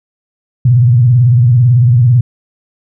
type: tone with vibrato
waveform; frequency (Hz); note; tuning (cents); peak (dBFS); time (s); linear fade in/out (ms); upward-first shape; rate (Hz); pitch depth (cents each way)
sine; 121.6; B2; -26; -4; 0.65-2.21; 5; sine; 18; 140
effects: none